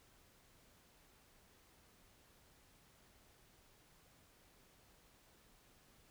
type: silence
effects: pink hiss -68 dBFS RMS until 6.1 s